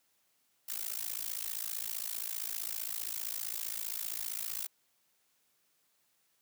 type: noise with amplitude modulation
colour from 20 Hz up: blue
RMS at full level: -34 dBFS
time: 0.68-4.67 s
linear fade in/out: 10 ms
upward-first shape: sine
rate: 55.3 Hz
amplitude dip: 100%
effects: white hiss -74 dBFS RMS until 6.41 s + high-pass 100 Hz 12 dB/octave